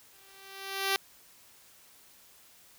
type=tone with exponential growth; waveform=5% pulse; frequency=389.6 Hz; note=G4; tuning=11 cents flat; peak=-13 dBFS; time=0.13-0.96 s; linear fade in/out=0 ms; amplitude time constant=180 ms; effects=white hiss -58 dBFS RMS until 2.78 s